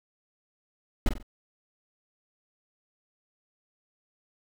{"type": "noise with echo", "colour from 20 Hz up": "brown", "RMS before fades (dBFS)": -21, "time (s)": [1.06, 1.09], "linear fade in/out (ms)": 2, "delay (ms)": 46, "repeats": 3, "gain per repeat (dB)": -8, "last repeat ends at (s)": 1.228, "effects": []}